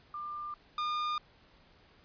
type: tone pair in turn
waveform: sine / 45% pulse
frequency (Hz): 1195 / 1213.1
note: D6 / D#6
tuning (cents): +30 / -44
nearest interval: unison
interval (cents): 26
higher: second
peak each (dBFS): -37 / -31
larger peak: second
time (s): 0.14-0.54 / 0.78-1.18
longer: neither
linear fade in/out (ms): 2
effects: pink hiss -62 dBFS RMS until 2.04 s + resampled to 11025 Hz